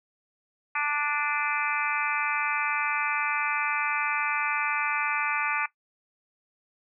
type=harmonic tone with a mistuned harmonic; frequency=294 Hz; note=D4; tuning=2 cents sharp; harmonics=3 / 4 / 5 / 6 / 7 / 8 / 9; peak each=-33 / -31 / -32 / -35 / -33 / -33 / -36 dBFS; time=0.75-5.66 s; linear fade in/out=5 ms; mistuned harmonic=9; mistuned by=-56 cents; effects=noise-tail reverb RT60 0.1 s tail -17 dB re dry